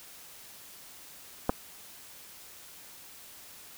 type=clicks; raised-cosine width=1 ms; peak=-10 / -18 dBFS; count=2; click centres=1.494 / 1.498 s; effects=white hiss -50 dBFS RMS until 3.77 s